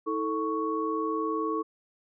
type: tone cluster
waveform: sine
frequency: 320.8 / 440 / 1111 Hz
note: E4 / A4 / C#6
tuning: -47 / 0 / +4 cents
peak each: -31 dBFS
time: 0.06-1.63 s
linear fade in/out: 20 ms
effects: none